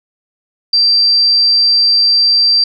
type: tone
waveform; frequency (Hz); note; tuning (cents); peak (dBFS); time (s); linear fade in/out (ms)
sine; 4699; D8; 0; -7; 0.73-2.64; 5
effects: none